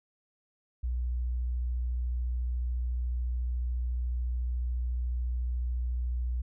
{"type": "tone with vibrato", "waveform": "sine", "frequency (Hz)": 61, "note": "B1", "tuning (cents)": -21, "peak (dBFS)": -28, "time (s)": [0.83, 6.42], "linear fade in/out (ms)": 10, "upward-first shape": "triangle", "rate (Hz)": 14, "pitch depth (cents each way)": 16, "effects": []}